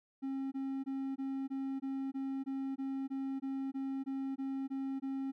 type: tone bursts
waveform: triangle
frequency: 269.5 Hz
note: C#4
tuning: 49 cents flat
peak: -33 dBFS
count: 16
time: 0.22-5.32 s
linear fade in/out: 20 ms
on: 300 ms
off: 20 ms
effects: none